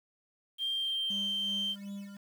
sine tone with pitch glide, 3181 to 3130 Hz, G7 to G7, +25 to -3 cents, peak -29 dBFS, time 0.58-1.76 s, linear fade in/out 50 ms, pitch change -28 cents, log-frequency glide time 0.72-1.22 s
triangle tone with tremolo, 200 Hz, G3, 35 cents sharp, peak -35 dBFS, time 1.1-2.17 s, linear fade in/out 5 ms, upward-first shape sine, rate 2.7 Hz, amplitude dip 60%
effects tanh soft clip ceiling -26 dBFS + 9-bit

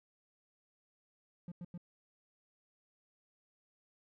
triangle tone bursts, 174.61 Hz, F3, in tune, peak -40 dBFS, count 3, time 1.48-1.777 s, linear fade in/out 2 ms, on 37 ms, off 93 ms, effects none

